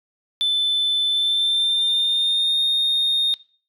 sine tone with pitch glide, 3520 to 3682 Hz, A7 to A#7, 0 to -22 cents, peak -15 dBFS, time 0.41-3.34 s, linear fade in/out 0 ms, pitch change +78 cents, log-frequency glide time 1.08-2.62 s, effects noise-tail reverb RT60 0.4 s tail -22 dB re dry + tanh soft clip ceiling -15 dBFS

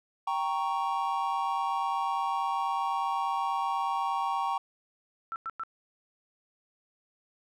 triangle chord, G diminished, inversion none, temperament equal, 784 / 932.3 / 1108.7 Hz, G5 / Bb5 / Db6, 0 / 0 / 0 cents, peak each -30 dBFS, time 0.27-4.58 s, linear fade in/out 5 ms
sine tone bursts, 1334 Hz, E6, 20 cents sharp, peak -32 dBFS, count 3, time 5.32-5.635 s, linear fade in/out 0 ms, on 39 ms, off 99 ms
effects none

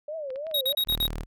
sine tone with vibrato, 578 Hz, D5, 28 cents flat, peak -31 dBFS, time 0.08-0.75 s, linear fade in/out 5 ms, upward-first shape triangle, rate 3.1 Hz, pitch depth 230 cents each way
clicks, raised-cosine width 0.3 ms, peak -31 dBFS, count 11, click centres 0.304 / 0.359 / 0.468 / 0.513 / 0.657 / 0.694 / 0.728 / 0.775 / 0.807 / 0.848 / 0.937 s
square tone bursts, 3787 Hz, A#7, 27 cents sharp, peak -23 dBFS, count 5, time 0.54-1.07 s, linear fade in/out 5 ms, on 70 ms, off 45 ms
sawtooth tone, 38.77 Hz, D#1, 5 cents flat, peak -27 dBFS, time 0.86-1.26 s, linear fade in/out 50 ms
effects none

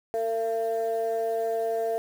sine tone pair together, 452.5 / 678 Hz, A4 / E5, +48 / +49 cents, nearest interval perfect fifth, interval 701 cents, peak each -26 dBFS, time 0.14-1.98 s, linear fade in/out 0 ms, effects tanh soft clip ceiling -20 dBFS + 8-bit

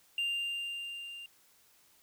triangle tone with level ramp, 2792 Hz, F7, 1 cent flat, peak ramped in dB -27 to -42 dBFS, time 0.18-1.26 s, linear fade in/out 2 ms, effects tanh soft clip ceiling -23 dBFS + white hiss -65 dBFS RMS until 2.02 s

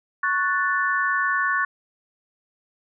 sine chord, F# minor, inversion second, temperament equal, 1108.7 / 1480 / 1760 Hz, C#6 / F#6 / A6, 0 / 0 / 0 cents, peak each -24 dBFS, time 0.23-1.65 s, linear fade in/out 5 ms, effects none

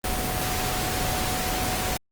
sine tone in noise, 740 Hz, F#5, in tune, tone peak -32 dBFS, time 0.04-1.97 s, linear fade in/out 2 ms, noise pink, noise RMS -27 dBFS, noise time 0.04-1.97 s, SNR -8 dB, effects Opus 24 kbps

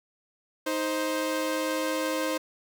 sawtooth tone pair together, 313.2 / 523.9 Hz, D#4 / C5, +11 / +2 cents, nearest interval major sixth, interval 891 cents, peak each -26 / -25 dBFS, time 0.66-2.38 s, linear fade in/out 10 ms, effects none

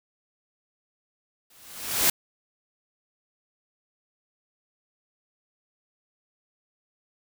white noise with exponential growth, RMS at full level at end -18 dBFS, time 1.5-2.1 s, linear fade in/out 5 ms, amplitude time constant 130 ms, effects none

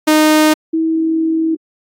sawtooth / sine tone pair in turn, 308.3 / 322.9 Hz, D#4 / E4, -16 / -36 cents, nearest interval minor second, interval 80 cents, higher second, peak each -4 / -12 dBFS, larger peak first, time 0.07-0.54 / 0.73-1.55 s, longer second, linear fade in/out 10 ms, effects AAC 48 kbps

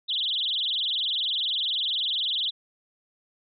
sine tone with vibrato, 3457 Hz, A7, 31 cents flat, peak -24 dBFS, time 0.08-2.51 s, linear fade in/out 20 ms, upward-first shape triangle, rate 20 Hz, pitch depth 280 cents each way, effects none

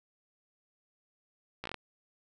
slowing click train, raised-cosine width 0.3 ms, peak -22 dBFS, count 6, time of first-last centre 1.64-1.743 s, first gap 15 ms, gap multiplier 1.16, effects none

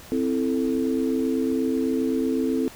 sine chord, A minor, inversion first, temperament equal, 261.6 / 329.6 / 440 Hz, C4 / E4 / A4, 0 / 0 / 0 cents, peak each -23 / -27 / -27 dBFS, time 0.12-2.68 s, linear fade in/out 0 ms, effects pink hiss -44 dBFS RMS until 2.75 s

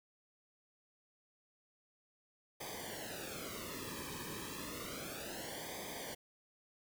pink noise with flanger, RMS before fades -45 dBFS, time 2.6-6.15 s, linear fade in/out 10 ms, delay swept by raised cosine 0.72 to 1.44 ms, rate 0.31 Hz, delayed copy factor -1, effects none

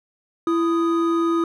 triangle tone pair together, 334.3 / 1244.5 Hz, E4 / D#6, +24 / 0 cents, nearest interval octave + major seventh, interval 2276 cents, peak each -16 / -23 dBFS, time 0.47-1.44 s, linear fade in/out 2 ms, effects none

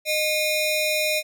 sawtooth ring-modulated tone, 1534 Hz, G6, 38 cents flat, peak -14 dBFS, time 0.05-1.23 s, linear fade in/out 50 ms, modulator 920 Hz, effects none

